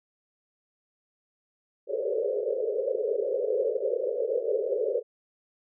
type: band-pass noise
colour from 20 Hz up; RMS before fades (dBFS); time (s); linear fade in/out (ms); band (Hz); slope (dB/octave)
white; -28; 1.87-5.03; 50; 400 to 560; 96
effects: none